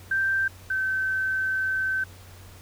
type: tone pair in turn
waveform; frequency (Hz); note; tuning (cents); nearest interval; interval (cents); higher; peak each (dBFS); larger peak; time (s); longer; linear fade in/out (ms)
sine; 1568 / 1539.3; G6 / G6; 0 / -32; unison; 32; first; -21 / -23; first; 0.11-0.48 / 0.7-2.04; second; 5
effects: added 92 Hz sine -46 dBFS peak until 2.61 s + pink hiss -50 dBFS RMS until 2.61 s